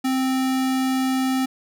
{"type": "tone", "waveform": "square", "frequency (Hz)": 261.6, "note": "C4", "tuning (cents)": 0, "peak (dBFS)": -20, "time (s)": [0.04, 1.46], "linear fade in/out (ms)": 10, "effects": []}